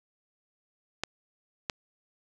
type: clicks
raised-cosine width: 0.2 ms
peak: -12 dBFS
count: 2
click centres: 1.036 / 1.698 s
effects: none